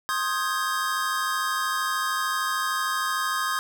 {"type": "chord", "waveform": "square", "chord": "Ab major seventh", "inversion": "first", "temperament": "equal with one note detuned", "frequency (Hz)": [1062.3, 1244.5, 1568, 1661.2], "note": ["C6", "Eb6", "G6", "Ab6"], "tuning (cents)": [26, 0, 0, 0], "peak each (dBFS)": [-30, -29, -33, -32], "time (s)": [0.09, 3.59], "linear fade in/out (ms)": 0, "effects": []}